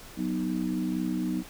sine chord, B major, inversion second, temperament equal, 185 / 246.9 / 311.1 Hz, F#3 / B3 / D#4, 0 / 0 / 0 cents, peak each -31 dBFS, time 0.16-1.44 s, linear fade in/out 50 ms, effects pink hiss -47 dBFS RMS until 1.49 s

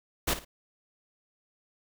pink noise with echo, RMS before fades -27 dBFS, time 0.27-0.34 s, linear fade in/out 10 ms, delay 55 ms, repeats 2, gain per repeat -12 dB, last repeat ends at 0.45 s, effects none

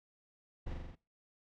brown noise with echo, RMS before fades -41 dBFS, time 0.66-0.74 s, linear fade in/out 10 ms, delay 43 ms, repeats 5, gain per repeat -2 dB, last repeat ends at 0.955 s, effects noise-tail reverb RT60 0.3 s tail -22 dB re dry + low-pass 4000 Hz 12 dB/octave

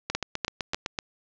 two click trains, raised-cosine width 0.2 ms, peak -9 / -11 dBFS, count 3 / 8, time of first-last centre 0.15-0.745 / 0.1-0.988 s, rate 3.36 / 7.88 Hz, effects resampled to 16000 Hz + 8-bit

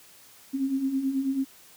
sine beating tone pair, 261.6 / 270.8 Hz, C4 / C#4, 0 / -40 cents, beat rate 9.2 Hz, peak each -32 / -25 dBFS, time 0.53-1.45 s, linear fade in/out 20 ms, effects white hiss -53 dBFS RMS until 1.76 s + high-pass 60 Hz 12 dB/octave

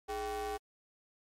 square ring-modulated tone, 181.4 Hz, F#3, 34 cents flat, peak -33 dBFS, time 0.08-0.58 s, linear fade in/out 20 ms, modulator 599 Hz, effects MP3 64 kbps

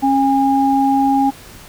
sine tone pair together, 272.5 / 815.3 Hz, C#4 / G#5, -29 / -32 cents, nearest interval octave + perfect fifth, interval 1897 cents, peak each -14 dBFS, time 0.02-1.31 s, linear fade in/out 20 ms, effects pink hiss -39 dBFS RMS until 1.68 s

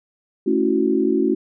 sine chord, F# minor seventh, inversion first, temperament equal, 220 / 277.2 / 329.6 / 370 Hz, A3 / C#4 / E4 / F#4, 0 / 0 / 0 / 0 cents, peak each -23 / -21 / -21 / -20 dBFS, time 0.46-1.35 s, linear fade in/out 10 ms, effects none

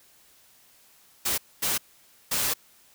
white noise bursts at uneven times, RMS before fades -26 dBFS, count 3, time 1.25-1.38 / 1.62-1.78 / 2.31-2.54 s, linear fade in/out 10 ms, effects white hiss -58 dBFS RMS until 2.94 s

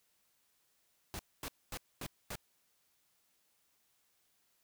pink noise bursts, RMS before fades -42 dBFS, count 5, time 1.14-2.355 s, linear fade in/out 0 ms, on 51 ms, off 240 ms, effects white hiss -75 dBFS RMS until 4.63 s

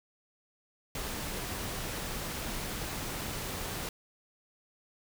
pink noise, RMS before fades -37 dBFS, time 0.95-3.89 s, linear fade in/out 2 ms, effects none

